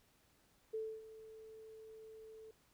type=tone with ADSR envelope; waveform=sine; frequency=440 Hz; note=A4; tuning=in tune; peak=-37 dBFS; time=0.73-2.51 s; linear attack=15 ms; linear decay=270 ms; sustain=-15 dB; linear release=3 ms; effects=pink hiss -72 dBFS RMS until 2.73 s